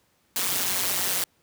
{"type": "noise with amplitude modulation", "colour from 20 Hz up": "white", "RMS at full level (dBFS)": -22, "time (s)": [0.36, 1.24], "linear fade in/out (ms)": 2, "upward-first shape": "sine", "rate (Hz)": 185, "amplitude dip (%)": 90, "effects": ["pink hiss -66 dBFS RMS until 1.42 s", "high-pass 80 Hz 12 dB/octave"]}